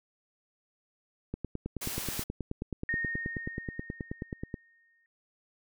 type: click train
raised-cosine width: 3 ms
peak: -21 dBFS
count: 31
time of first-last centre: 1.34-4.542 s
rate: 9.37 Hz
type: noise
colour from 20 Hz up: white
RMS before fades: -37 dBFS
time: 1.81-2.24 s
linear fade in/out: 10 ms
type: tone with exponential decay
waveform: sine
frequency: 1847 Hz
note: A#6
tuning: 16 cents flat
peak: -28 dBFS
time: 2.89-5.06 s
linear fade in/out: 1 ms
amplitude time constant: 470 ms
effects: none